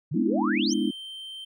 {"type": "exponential sweep", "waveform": "sine", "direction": "up", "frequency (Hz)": [130.81, 6620], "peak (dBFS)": -27, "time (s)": [0.11, 0.74], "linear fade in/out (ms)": 10}
{"type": "chord", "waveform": "sine", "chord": "E dominant seventh", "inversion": "first", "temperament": "equal with one note detuned", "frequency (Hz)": [207.7, 246.9, 297.2, 329.6], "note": ["G#3", "B3", "D4", "E4"], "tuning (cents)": [0, 0, 21, 0], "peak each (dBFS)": -28, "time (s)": [0.14, 0.91], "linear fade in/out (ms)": 10}
{"type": "tone", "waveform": "triangle", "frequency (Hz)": 3123, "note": "G7", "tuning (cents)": -7, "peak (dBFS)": -35, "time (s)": [0.7, 1.45], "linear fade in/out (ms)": 10}
{"effects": []}